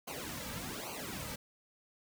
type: noise with flanger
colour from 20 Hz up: pink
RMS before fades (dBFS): -42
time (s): 0.07-1.36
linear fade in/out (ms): 10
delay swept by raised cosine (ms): 0.55 to 2.85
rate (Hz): 1.2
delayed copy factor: -1
effects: none